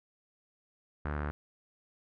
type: tone with low-pass filter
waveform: sawtooth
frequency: 73.9 Hz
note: D2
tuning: 11 cents sharp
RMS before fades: -35 dBFS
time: 1.05-1.31 s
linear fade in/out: 0 ms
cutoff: 1500 Hz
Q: 3
effects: none